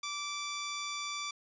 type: tone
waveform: 10% pulse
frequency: 1166 Hz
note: D6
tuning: 13 cents flat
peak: -27 dBFS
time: 0.03-1.31 s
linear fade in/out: 5 ms
effects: resampled to 16000 Hz